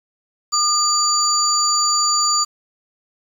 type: tone cluster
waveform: sine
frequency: 1210 / 4673 / 6980 Hz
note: D#6 / D8 / A8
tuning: -49 / -9 / -15 cents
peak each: -19 dBFS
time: 0.52-2.45 s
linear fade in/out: 20 ms
effects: 7-bit